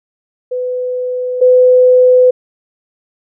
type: tone pair in turn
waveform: sine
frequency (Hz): 501 / 503.7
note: B4 / B4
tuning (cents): +25 / +34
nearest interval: unison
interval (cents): 9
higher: second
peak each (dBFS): -15 / -4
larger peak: second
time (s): 0.51-1.41 / 1.41-2.31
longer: neither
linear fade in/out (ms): 10
effects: none